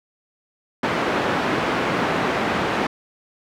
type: band-pass noise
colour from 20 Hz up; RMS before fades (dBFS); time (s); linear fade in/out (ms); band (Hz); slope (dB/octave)
pink; -22; 0.83-2.87; 5; 210 to 2100; 12
effects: none